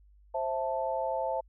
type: chord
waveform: sine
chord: A minor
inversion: first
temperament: just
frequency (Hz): 528 / 660 / 880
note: C5 / E5 / A5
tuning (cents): +16 / +2 / 0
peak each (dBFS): -33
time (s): 0.34-1.41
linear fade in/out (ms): 10
effects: added 50 Hz sine -56 dBFS peak until 1.48 s